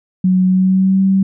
sine tone with pitch glide, 185 to 192.52 Hz, F#3 to G3, 0 to -31 cents, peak -9 dBFS, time 0.24-1.23 s, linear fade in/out 5 ms, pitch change +69 cents, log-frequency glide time 0.46-1.03 s, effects none

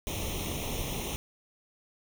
pink noise with comb filter, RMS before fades -34 dBFS, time 0.07-1.16 s, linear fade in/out 0 ms, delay 0.32 ms, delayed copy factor +0.85, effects none

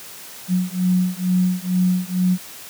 sine beating tone pair, 181.2 / 183.4 Hz, F#3 / F#3, -36 / -15 cents, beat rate 2.2 Hz, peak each -19 dBFS, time 0.48-2.38 s, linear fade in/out 50 ms, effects white hiss -38 dBFS RMS until 2.69 s + high-pass 100 Hz 12 dB/octave

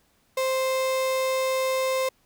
35% pulse tone, 523.3 Hz, C5, in tune, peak -21 dBFS, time 0.37-2.09 s, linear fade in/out 5 ms, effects pink hiss -65 dBFS RMS until 2.25 s

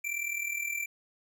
square tone with amplitude modulation, 2349 Hz, D7, in tune, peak -29 dBFS, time 0.04-0.86 s, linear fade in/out 10 ms, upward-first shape sine, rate 39.5 Hz, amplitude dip 70%, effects none

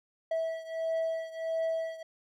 triangle beating tone pair, 651 / 652.5 Hz, E5 / E5, -22 / -18 cents, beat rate 1.5 Hz, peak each -30 / -33 dBFS, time 0.31-2.03 s, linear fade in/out 5 ms, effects none

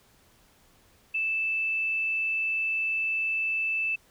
sine tone, 2637 Hz, E7, in tune, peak -25 dBFS, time 1.14-3.96 s, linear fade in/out 10 ms, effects pink hiss -61 dBFS RMS until 4.1 s

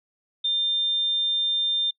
sine tone, 3600 Hz, A7, 39 cents sharp, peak -21 dBFS, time 0.44-1.91 s, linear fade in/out 10 ms, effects noise-tail reverb RT60 0.1 s tail -24 dB re dry

